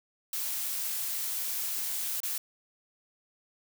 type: noise with dropouts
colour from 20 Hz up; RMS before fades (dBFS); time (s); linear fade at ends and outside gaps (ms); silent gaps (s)
blue; -33; 0.33-2.38; 2; 2.203-2.232
effects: none